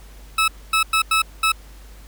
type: tone bursts at uneven times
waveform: 20% pulse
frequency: 1300 Hz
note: E6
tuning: 24 cents flat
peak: -10 dBFS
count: 5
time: 0.38-0.48 / 0.73-0.83 / 0.93-1.02 / 1.11-1.22 / 1.43-1.52 s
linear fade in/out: 5 ms
effects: added 50 Hz sine -40 dBFS peak until 2.07 s + pink hiss -49 dBFS RMS until 2.07 s